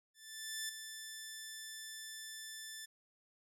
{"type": "tone with ADSR envelope", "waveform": "10% pulse", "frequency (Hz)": 1760, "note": "A6", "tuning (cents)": 0, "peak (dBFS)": -29, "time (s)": [0.14, 2.86], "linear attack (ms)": 550, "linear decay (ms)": 5, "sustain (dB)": -8, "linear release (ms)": 13, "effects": []}